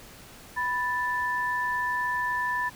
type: tone pair together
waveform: sine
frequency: 987.8 / 1760.1 Hz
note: B5 / A6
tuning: 0 / 0 cents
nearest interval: minor seventh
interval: 1000 cents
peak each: -28 dBFS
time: 0.56-2.7 s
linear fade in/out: 20 ms
effects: pink hiss -48 dBFS RMS until 2.75 s